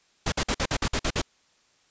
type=noise bursts; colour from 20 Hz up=pink; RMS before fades=-25 dBFS; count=9; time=0.26-1.217 s; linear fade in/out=5 ms; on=61 ms; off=51 ms; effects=white hiss -64 dBFS RMS until 1.9 s + resampled to 16000 Hz